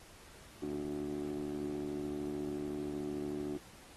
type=tone with band-pass filter; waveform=15% pulse; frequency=73.42 Hz; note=D2; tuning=in tune; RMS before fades=-39 dBFS; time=0.62-3.58 s; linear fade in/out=10 ms; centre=340 Hz; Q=7.3; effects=pink hiss -57 dBFS RMS until 3.96 s + AAC 32 kbps